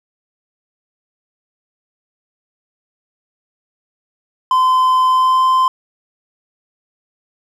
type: tone with pitch glide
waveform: triangle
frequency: 1027 to 1035.9 Hz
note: C6 to C6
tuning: -33 to -18 cents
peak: -8 dBFS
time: 4.51-5.68 s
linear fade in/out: 2 ms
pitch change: +15 cents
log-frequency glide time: 5.08-5.43 s
effects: none